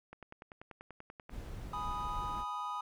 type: click train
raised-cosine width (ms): 0.5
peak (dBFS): -33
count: 13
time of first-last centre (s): 0.13-1.295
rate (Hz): 10.3
type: noise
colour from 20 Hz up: brown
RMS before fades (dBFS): -43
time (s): 1.29-2.45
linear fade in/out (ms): 50
type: chord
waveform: triangle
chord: G# minor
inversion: none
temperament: equal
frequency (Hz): 830.6 / 987.8 / 1244.5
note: G#5 / B5 / D#6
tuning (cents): 0 / 0 / 0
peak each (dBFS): -42 / -39 / -37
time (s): 1.73-2.81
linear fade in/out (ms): 5
effects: none

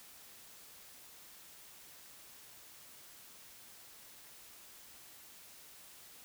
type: silence
effects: white hiss -56 dBFS RMS until 6.24 s

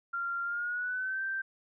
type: tone with pitch glide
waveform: sine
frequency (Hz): 1386 to 1564.7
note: F6 to G6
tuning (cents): -14 to -4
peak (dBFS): -31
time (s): 0.13-1.42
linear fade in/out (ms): 10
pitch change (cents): +210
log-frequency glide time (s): 0.43-1.23
effects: none

